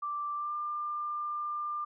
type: tone with pitch glide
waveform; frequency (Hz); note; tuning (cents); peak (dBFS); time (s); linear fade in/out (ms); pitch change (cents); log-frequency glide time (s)
sine; 1174.7 to 1195.2; D6 to D6; 0 to +30; -32; 0.02-1.85; 10; +30; 0.35-0.54
effects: none